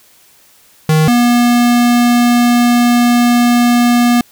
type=tone pair in turn; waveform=square; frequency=156.2 / 240.8 Hz; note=D#3 / B3; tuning=+7 / -44 cents; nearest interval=perfect fifth; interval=749 cents; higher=second; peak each=-8 / -8 dBFS; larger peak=neither; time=0.89-1.08 / 1.08-4.21 s; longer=second; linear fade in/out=2 ms; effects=white hiss -47 dBFS RMS until 4.31 s